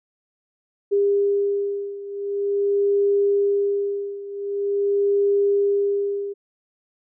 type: beating tone pair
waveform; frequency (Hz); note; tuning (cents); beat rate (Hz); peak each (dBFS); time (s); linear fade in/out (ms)
sine; 402.2 / 402.65; G4 / G4; +44 / +46; 0.45; -20 / -23; 0.91-6.34; 20
effects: none